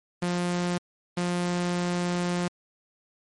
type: tone pair in turn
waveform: sawtooth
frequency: 176.4 / 176.4 Hz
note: F3 / F3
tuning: +18 / +18 cents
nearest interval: unison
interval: 0 cents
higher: neither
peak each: -21 dBFS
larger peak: neither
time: 0.22-0.78 / 1.17-2.48 s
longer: second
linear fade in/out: 5 ms
effects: MP3 48 kbps